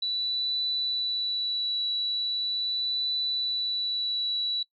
sine tone with vibrato, 3951 Hz, B7, in tune, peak -26 dBFS, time 0.02-4.63 s, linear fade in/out 5 ms, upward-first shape triangle, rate 0.4 Hz, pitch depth 11 cents each way, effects noise-tail reverb RT60 0.1 s tail -22 dB re dry

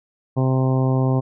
harmonic tone, 130.8 Hz, C3, in tune, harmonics 1 / 2 / 3 / 4 / 5 / 6 / 7 / 8, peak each -17 / -23 / -27 / -29 / -31 / -33 / -34 / -35 dBFS, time 0.36-1.21 s, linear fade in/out 20 ms, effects none

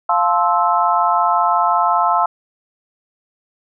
sine chord, F major seventh, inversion none, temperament just, 698.5 / 873.1 / 1047.7 / 1309.6 Hz, F5 / A5 / C6 / E6, 0 / -14 / +2 / -12 cents, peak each -18 dBFS, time 0.09-2.26 s, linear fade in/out 5 ms, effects none

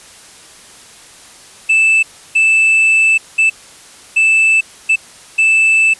triangle tone bursts at uneven times, 2637 Hz, E7, in tune, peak -6 dBFS, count 6, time 1.69-2.03 / 2.35-3.18 / 3.38-3.5 / 4.16-4.61 / 4.89-4.96 / 5.38-5.94 s, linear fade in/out 10 ms, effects white hiss -39 dBFS RMS until 5.99 s + resampled to 24000 Hz

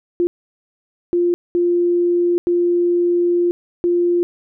sine tone bursts at uneven times, 349.1 Hz, F4, 1 cent flat, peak -13 dBFS, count 5, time 0.2-0.27 / 1.13-1.34 / 1.55-2.38 / 2.47-3.51 / 3.84-4.23 s, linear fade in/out 0 ms, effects none

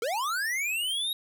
square linear sweep, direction up, 426.1 to 3821 Hz, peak -28 dBFS, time 0.02-1.13 s, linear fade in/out 2 ms, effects none

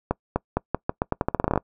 accelerating click train, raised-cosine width 1 ms, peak -7 dBFS, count 17, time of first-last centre 0.11-1.576 s, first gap 250 ms, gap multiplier 0.84, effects noise-tail reverb RT60 0.1 s tail -25 dB re dry

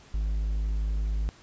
triangle tone, 52.4 Hz, G#1, 16 cents sharp, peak -23 dBFS, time 0.14-1.29 s, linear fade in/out 0 ms, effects pink hiss -54 dBFS RMS until 1.42 s + resampled to 16000 Hz

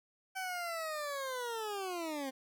20% pulse linear sweep, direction down, 767 to 258.7 Hz, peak -32 dBFS, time 0.35-2.31 s, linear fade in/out 20 ms, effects none

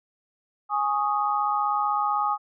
sine chord, Ab suspended fourth, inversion none, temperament equal, 830.6 / 1108.7 / 1244.5 Hz, Ab5 / Db6 / Eb6, 0 / 0 / 0 cents, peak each -25 / -30 / -25 dBFS, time 0.69-2.38 s, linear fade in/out 50 ms, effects none

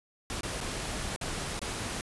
pink noise with dropouts, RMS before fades -35 dBFS, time 0.3-2.01 s, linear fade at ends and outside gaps 1 ms, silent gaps 0.409-0.432 / 0.605-0.61 / 1.162-1.212 / 1.593-1.616 s, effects resampled to 24000 Hz

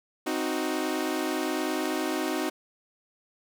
sawtooth chord, C diminished, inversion none, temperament equal, 261.6 / 311.1 / 370 Hz, C4 / Eb4 / Gb4, 0 / 0 / 0 cents, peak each -29 / -26 / -28 dBFS, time 0.26-2.5 s, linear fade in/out 10 ms, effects none

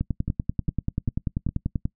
two click trains, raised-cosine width 5 ms, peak -15 / -12 dBFS, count 4 / 20, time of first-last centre 0.28-1.49 / 0.01-1.855 s, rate 2.48 / 10.3 Hz, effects noise-tail reverb RT60 0.1 s tail -23 dB re dry

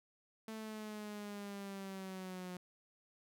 sawtooth linear sweep, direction down, 221.3 to 179.8 Hz, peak -40 dBFS, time 0.48-2.57 s, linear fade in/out 2 ms, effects none

